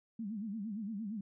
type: tone with vibrato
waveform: sine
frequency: 211.5 Hz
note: G#3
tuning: 32 cents sharp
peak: -37 dBFS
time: 0.19-1.21 s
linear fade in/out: 5 ms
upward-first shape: sine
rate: 8.7 Hz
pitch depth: 150 cents each way
effects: none